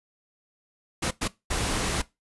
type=noise bursts at uneven times; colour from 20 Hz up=pink; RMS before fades=-27 dBFS; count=3; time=1.02-1.11 / 1.21-1.28 / 1.5-2.02 s; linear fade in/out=10 ms; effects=noise-tail reverb RT60 0.2 s tail -19 dB re dry + resampled to 24000 Hz